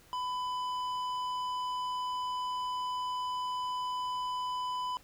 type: tone with tanh clipping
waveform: triangle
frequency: 1000 Hz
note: B5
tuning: 21 cents sharp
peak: -34 dBFS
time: 0.13-4.97 s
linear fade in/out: 0 ms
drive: 15 dB
effects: pink hiss -60 dBFS RMS until 5.03 s